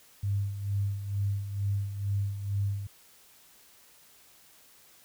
sine tone with tremolo, 100 Hz, G2, 35 cents sharp, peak -25 dBFS, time 0.23-2.87 s, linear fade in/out 5 ms, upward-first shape sine, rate 2.2 Hz, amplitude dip 65%, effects white hiss -58 dBFS RMS until 5.04 s

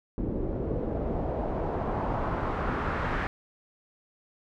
pink noise with low-pass filter sweep, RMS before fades -30 dBFS, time 0.18-3.27 s, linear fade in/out 0 ms, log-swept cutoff 360 to 1700 Hz, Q 1.7, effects none

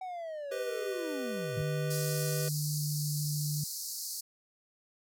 triangle linear sweep, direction down, 758 to 92.5 Hz, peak -35 dBFS, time 0.01-1.62 s, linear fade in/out 5 ms
square chord, G augmented, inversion none, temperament equal, 392 / 493.9 / 622.3 Hz, G4 / B4 / D#5, 0 / 0 / 0 cents, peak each -42 / -38 / -43 dBFS, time 0.51-2.49 s, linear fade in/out 10 ms
sine tone with pitch glide, 150 to 148.88 Hz, D3 to D3, +37 to +24 cents, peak -31 dBFS, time 1.57-3.64 s, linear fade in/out 5 ms, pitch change -13 cents, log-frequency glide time 2.66-2.97 s
pink band-pass noise, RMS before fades -39 dBFS, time 1.9-4.21 s, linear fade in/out 10 ms, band 4300 to 16000 Hz, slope 96 dB/octave
effects none

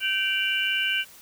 sine tone cluster, 1546 / 2350 / 2785 / 2989 Hz, G6 / D7 / F7 / F#7, -24 / +1 / -5 / +17 cents, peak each -28 dBFS, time 0-1.05 s, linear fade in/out 50 ms, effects white hiss -49 dBFS RMS until 1.21 s

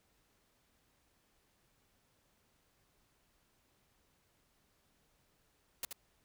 white noise with echo, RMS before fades -38 dBFS, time 5.83-5.85 s, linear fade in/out 2 ms, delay 78 ms, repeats 1, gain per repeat -6 dB, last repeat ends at 5.928 s, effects pink hiss -74 dBFS RMS until 6.24 s

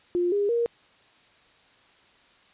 sine tone with pitch steps, 352 / 406.7 / 469.9 Hz, F4 / G#4 / A#4, +14 / -36 / +14 cents, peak -21 dBFS, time 0.15-0.66 s, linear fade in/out 0 ms, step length 170 ms, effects white hiss -58 dBFS RMS until 2.53 s + resampled to 8000 Hz

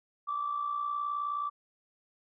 sine tone with amplitude modulation, 1164 Hz, D6, 16 cents flat, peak -27 dBFS, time 0.27-1.5 s, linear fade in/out 20 ms, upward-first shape sine, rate 59.3 Hz, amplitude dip 60%, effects tanh soft clip ceiling -24 dBFS

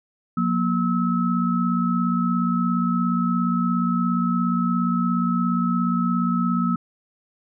sine tone cluster, 179.3 / 236.4 / 1294 Hz, F3 / A#3 / E6, +46 / +24 / -32 cents, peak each -22 / -22 / -26 dBFS, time 0.37-6.76 s, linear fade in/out 5 ms, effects none

